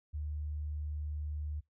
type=tone; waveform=sine; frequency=75 Hz; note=D2; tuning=37 cents sharp; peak=-35 dBFS; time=0.13-1.61 s; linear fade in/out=20 ms; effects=noise-tail reverb RT60 0.2 s tail -26 dB re dry